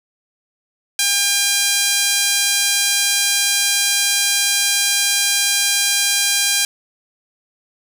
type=tone with high-pass filter; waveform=5% pulse; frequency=803 Hz; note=G5; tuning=41 cents sharp; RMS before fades=-17 dBFS; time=0.99-6.65 s; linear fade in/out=2 ms; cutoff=1700 Hz; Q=0.68; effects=none